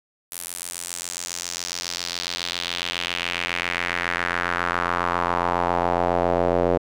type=tone with band-pass filter sweep; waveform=square; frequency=43.65 Hz; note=F1; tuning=in tune; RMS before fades=-25 dBFS; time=0.31-6.78 s; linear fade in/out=10 ms; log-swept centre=11000 to 520 Hz; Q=2.2; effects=none